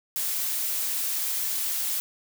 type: noise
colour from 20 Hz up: blue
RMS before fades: -28 dBFS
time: 0.16-2 s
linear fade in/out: 0 ms
effects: none